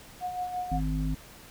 sine tone with tremolo, 725 Hz, F#5, 35 cents flat, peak -28 dBFS, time 0.2-0.81 s, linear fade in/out 50 ms, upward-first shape sine, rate 5.8 Hz, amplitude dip 55%
harmonic tone, 51.91 Hz, G#1, in tune, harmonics 1 / 3 / 5, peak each -29 / -31 / -33 dBFS, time 0.71-1.15 s, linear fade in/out 10 ms
effects pink hiss -50 dBFS RMS until 1.5 s

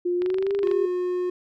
sine tone with pitch glide, 353.7 to 399.3 Hz, F4 to G4, +22 to +32 cents, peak -21 dBFS, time 0.05-0.86 s, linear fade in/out 10 ms, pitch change +210 cents, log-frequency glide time 0.18-0.53 s
click train, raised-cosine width 0.3 ms, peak -21 dBFS, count 13, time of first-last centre 0.22-0.714 s, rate 24.3 Hz
triangle tone, 360 Hz, F#4, 47 cents flat, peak -21 dBFS, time 0.63-1.3 s, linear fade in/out 5 ms
effects none

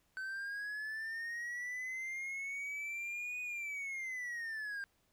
triangle linear two-way sweep, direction up then down, 1523 to 2487 to 1586 Hz, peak -37 dBFS, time 0.17-4.84 s, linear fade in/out 0 ms, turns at 3.41 s, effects pink hiss -75 dBFS RMS until 5.12 s

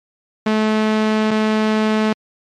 sawtooth tone pair in turn, 216.4 / 216.4 Hz, A3 / A3, -29 / -29 cents, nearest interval unison, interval 0 cents, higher neither, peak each -10 dBFS, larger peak neither, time 0.46-1.31 / 1.31-2.13 s, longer first, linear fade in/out 5 ms, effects low-pass 4000 Hz 12 dB/octave + MP3 64 kbps

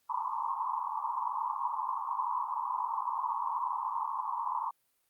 pink band-pass noise, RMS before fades -34 dBFS, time 0.09-4.71 s, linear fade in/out 10 ms, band 890 to 1100 Hz, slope 96 dB/octave, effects white hiss -75 dBFS RMS until 5.09 s + Opus 48 kbps

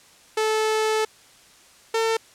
sawtooth tone pair in turn, 435.6 / 450.2 Hz, A4 / A4, -17 / +40 cents, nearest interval minor second, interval 57 cents, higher second, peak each -16 dBFS, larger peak neither, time 0.37-1.05 / 1.94-2.17 s, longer first, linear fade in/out 5 ms, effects white hiss -52 dBFS RMS until 2.34 s + low-pass 9000 Hz 12 dB/octave

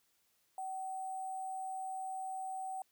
sine tone with sample-and-hold, 760 Hz, F#5, 46 cents sharp, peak -38 dBFS, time 0.58-2.82 s, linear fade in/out 2 ms, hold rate 8820 Hz, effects white hiss -75 dBFS RMS until 2.91 s

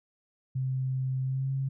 sine tone with pitch glide, 130.81 to 134.88 Hz, C3 to C#3, 0 to -47 cents, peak -27 dBFS, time 0.55-1.69 s, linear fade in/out 10 ms, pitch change +53 cents, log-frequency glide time 1.23-1.51 s, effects none

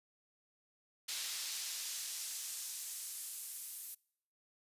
brown noise with high-pass filter sweep, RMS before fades -43 dBFS, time 1.08-3.95 s, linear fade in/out 10 ms, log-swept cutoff 4200 to 11000 Hz, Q 0.97, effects noise-tail reverb RT60 0.7 s tail -26 dB re dry + resampled to 32000 Hz

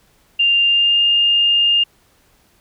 sine tone with pitch glide, 2794 to 2818 Hz, F7 to F7, 0 to +15 cents, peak -11 dBFS, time 0.39-1.84 s, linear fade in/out 10 ms, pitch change +15 cents, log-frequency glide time 0.63-1.02 s, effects pink hiss -56 dBFS RMS until 2.6 s

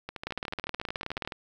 two click trains, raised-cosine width 0.3 ms, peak -16 / -20 dBFS, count 20 / 18, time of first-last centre 0.27-1.275 / 0.09-1.322 s, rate 18.9 / 13.8 Hz, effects 9-bit

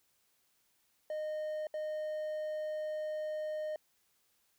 triangle tone bursts at uneven times, 615 Hz, D#5, 20 cents flat, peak -33 dBFS, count 2, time 1.1-1.67 / 1.74-3.76 s, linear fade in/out 2 ms, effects white hiss -74 dBFS RMS until 4.58 s

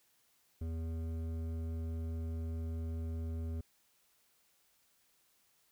sine tone with hard clipping, 81.6 Hz, E2, 17 cents flat, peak -38 dBFS, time 0.61-3.61 s, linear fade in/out 5 ms, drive 11 dB, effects white hiss -72 dBFS RMS until 5.71 s

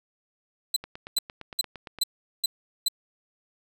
sawtooth tone bursts, 4023 Hz, B7, 31 cents sharp, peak -18 dBFS, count 6, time 0.74-2.884 s, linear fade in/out 5 ms, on 24 ms, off 400 ms
click train, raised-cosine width 0.3 ms, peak -23 dBFS, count 11, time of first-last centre 0.84-1.987 s, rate 8.72 Hz
effects none

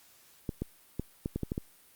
clicks, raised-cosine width 3 ms, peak -19 dBFS, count 8, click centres 0.492 / 0.62 / 0.996 / 1.259 / 1.36 / 1.433 / 1.519 / 1.579 s, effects white hiss -60 dBFS RMS until 1.95 s + Opus 48 kbps

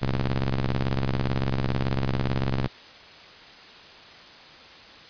sawtooth ring-modulated tone, 67 Hz, C2, 42 cents sharp, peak -16 dBFS, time 0.01-2.68 s, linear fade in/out 20 ms, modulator 58 Hz, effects white hiss -46 dBFS RMS until 5.09 s + resampled to 11025 Hz

